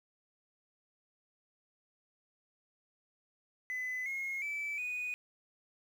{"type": "tone with pitch steps", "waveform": "sine", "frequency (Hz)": [2013, 2157, 2312, 2478], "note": ["B6", "C#7", "D7", "D#7"], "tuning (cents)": [33, -48, -28, -8], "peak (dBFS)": -33, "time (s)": [3.7, 5.14], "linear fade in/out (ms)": 0, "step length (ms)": 360, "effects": ["tanh soft clip ceiling -33 dBFS", "10-bit"]}